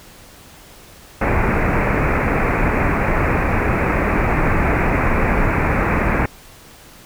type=low-pass noise; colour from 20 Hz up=pink; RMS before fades=-17 dBFS; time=1.21-6.26 s; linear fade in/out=5 ms; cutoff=2500 Hz; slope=96 dB/octave; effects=pink hiss -43 dBFS RMS until 7.05 s

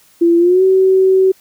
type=tone with pitch glide; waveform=sine; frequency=339.5 to 378.9 Hz; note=F4 to F#4; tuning=-49 to +41 cents; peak=-7 dBFS; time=0.21-1.32 s; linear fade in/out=10 ms; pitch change=+190 cents; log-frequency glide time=0.38-0.63 s; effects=white hiss -50 dBFS RMS until 1.4 s

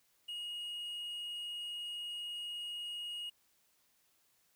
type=tone with quantisation; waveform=triangle; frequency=2876 Hz; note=F#7; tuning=50 cents flat; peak=-38 dBFS; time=0.28-3.3 s; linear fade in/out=10 ms; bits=11; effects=white hiss -73 dBFS RMS until 4.55 s

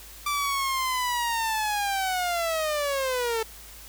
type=linear sweep; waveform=sawtooth; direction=down; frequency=1174.7 to 440 Hz; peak=-21 dBFS; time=0.26-3.43 s; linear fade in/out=5 ms; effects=added 53 Hz sine -48 dBFS peak until 3.88 s + white hiss -46 dBFS RMS until 3.88 s

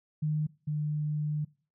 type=tone pair in turn; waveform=sine; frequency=152.7 / 150.42 Hz; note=D#3 / D3; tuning=-32 / +42 cents; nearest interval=unison; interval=26 cents; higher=first; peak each=-26 / -28 dBFS; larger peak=first; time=0.22-0.47 / 0.67-1.45 s; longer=second; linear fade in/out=10 ms; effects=noise-tail reverb RT60 0.4 s tail -22 dB re dry

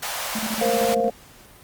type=high-pass noise; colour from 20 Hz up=pink; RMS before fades=-29 dBFS; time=0.02-0.95 s; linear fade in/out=10 ms; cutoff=550 Hz; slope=48 dB/octave
type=tone with tremolo; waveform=triangle; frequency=220 Hz; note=A3; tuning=in tune; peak=-23 dBFS; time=0.35-1.11 s; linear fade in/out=5 ms; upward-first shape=square; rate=13 Hz; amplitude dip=75%
type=chord; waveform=sine; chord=Bb suspended second; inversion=none; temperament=equal; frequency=466.2 / 523.3 / 698.5 Hz; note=Bb4 / C5 / F5; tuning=0 / 0 / 0 cents; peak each=-23 dBFS; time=0.61-1.1 s; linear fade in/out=5 ms
effects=pink hiss -48 dBFS RMS until 1.63 s + Opus 48 kbps

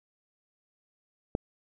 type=click; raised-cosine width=2 ms; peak=-14 dBFS; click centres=1.351 s; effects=none

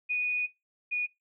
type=tone pair in turn; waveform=sine; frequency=2472 / 2458 Hz; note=D#7 / D#7; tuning=-12 / -22 cents; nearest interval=unison; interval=10 cents; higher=first; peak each=-26 dBFS; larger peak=neither; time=0.09-0.47 / 0.91-1.07 s; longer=first; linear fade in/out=20 ms; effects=noise-tail reverb RT60 0.2 s tail -20 dB re dry

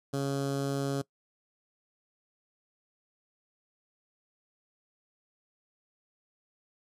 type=tone with notch filter; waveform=15% pulse; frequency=138.59 Hz; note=C#3; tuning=in tune; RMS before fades=-31 dBFS; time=0.13-1.02 s; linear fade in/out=10 ms; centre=2200 Hz; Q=0.88; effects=noise-tail reverb RT60 0.1 s tail -21 dB re dry + low-pass 11000 Hz 12 dB/octave

